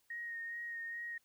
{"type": "tone with vibrato", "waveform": "sine", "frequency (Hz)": 1864.7, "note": "A#6", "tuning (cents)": 0, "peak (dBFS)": -40, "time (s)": [0.1, 1.18], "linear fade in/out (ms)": 5, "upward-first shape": "sine", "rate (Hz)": 2.4, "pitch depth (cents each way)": 20, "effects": ["white hiss -75 dBFS RMS until 1.24 s"]}